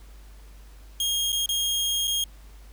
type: tone with dropouts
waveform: sawtooth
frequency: 3247 Hz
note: G#7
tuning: 40 cents flat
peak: -20 dBFS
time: 1-2.24 s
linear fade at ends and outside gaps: 2 ms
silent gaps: 1.321-1.327 / 1.46-1.49 / 2.073-2.077 s
effects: added 50 Hz sine -44 dBFS peak until 2.72 s + pink hiss -56 dBFS RMS until 2.72 s